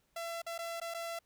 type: tone with dropouts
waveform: sawtooth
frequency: 673 Hz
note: E5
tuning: 36 cents sharp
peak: -34 dBFS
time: 0.16-1.19 s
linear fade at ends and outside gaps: 5 ms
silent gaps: 0.419-0.464 / 0.58-0.588 / 0.801-0.814 / 0.94-0.945 s
effects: pink hiss -75 dBFS RMS until 1.25 s